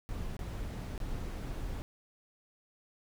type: noise with dropouts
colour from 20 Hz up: brown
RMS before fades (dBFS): -38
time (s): 0.09-1.82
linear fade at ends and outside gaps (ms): 0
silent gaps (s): 0.367-0.392 / 0.978-1.002
effects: none